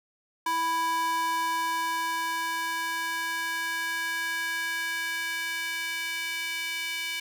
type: tone with high-pass filter sweep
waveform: square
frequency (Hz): 329.6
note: E4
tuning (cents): 0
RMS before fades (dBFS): -30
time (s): 0.46-7.2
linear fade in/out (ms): 5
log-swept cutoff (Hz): 910 to 2400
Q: 2.6
effects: none